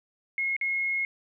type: tone with dropouts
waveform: sine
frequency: 2162 Hz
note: C#7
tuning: 44 cents flat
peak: -25 dBFS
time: 0.38-1.05 s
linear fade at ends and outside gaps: 1 ms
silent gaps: 0.565-0.612 s
effects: none